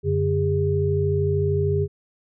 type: tone cluster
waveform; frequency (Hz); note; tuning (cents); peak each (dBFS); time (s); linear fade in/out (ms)
sine; 91.7 / 144.8 / 405.2; F#2 / D3 / G#4; -15 / -24 / -43; -23 / -24 / -22; 0.03-1.88; 50
effects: none